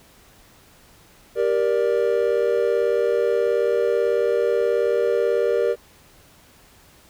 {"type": "chord", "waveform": "triangle", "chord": "G minor", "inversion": "none", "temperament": "just", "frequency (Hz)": [392, 470.4, 588], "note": ["G4", "Bb4", "D5"], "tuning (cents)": [0, 16, 2], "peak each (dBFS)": [-21, -18, -22], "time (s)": [1.35, 5.76], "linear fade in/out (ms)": 50, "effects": ["pink hiss -52 dBFS RMS until 7.09 s"]}